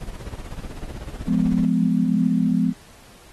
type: noise with tremolo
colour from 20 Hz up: brown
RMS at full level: -30 dBFS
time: 0.01-1.65 s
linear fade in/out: 0 ms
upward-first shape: sine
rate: 16 Hz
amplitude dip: 80%
type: chord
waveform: sine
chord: F diminished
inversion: none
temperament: just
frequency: 174.61 / 209.5 / 251.4 Hz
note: F3 / Ab3 / Cb4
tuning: 0 / +15 / +31 cents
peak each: -21 dBFS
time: 1.26-2.74 s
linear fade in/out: 50 ms
effects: pink hiss -49 dBFS RMS until 3.32 s + AAC 32 kbps